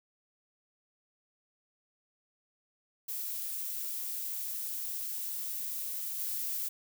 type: noise with level steps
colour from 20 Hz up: violet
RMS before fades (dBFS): -37 / -35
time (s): 3.08-6.69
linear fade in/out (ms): 10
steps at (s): 6.18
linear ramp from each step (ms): 20
effects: none